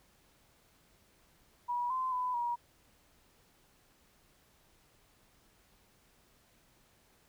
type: tone with pitch steps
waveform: sine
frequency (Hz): 969 / 1032 / 1001 / 955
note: B5 / C6 / B5 / A#5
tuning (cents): -33 / -24 / +23 / +42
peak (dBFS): -31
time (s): 1.68-2.56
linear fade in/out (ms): 20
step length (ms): 220
effects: pink hiss -67 dBFS RMS until 7.28 s